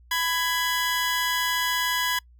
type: tone pair together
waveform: 20% pulse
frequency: 997.8 / 1661.2 Hz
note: B5 / G#6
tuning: +17 / 0 cents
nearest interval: major sixth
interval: 883 cents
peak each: -21 dBFS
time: 0.11-2.19 s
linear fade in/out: 5 ms
effects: noise-tail reverb RT60 0.1 s tail -26 dB re dry + added 60 Hz sine -50 dBFS peak until 2.39 s